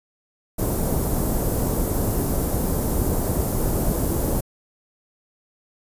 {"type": "band-stop noise", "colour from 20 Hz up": "pink", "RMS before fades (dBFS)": -22, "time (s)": [0.58, 4.41], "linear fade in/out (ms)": 10, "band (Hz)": [600, 13000], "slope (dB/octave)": 12, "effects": ["resampled to 32000 Hz"]}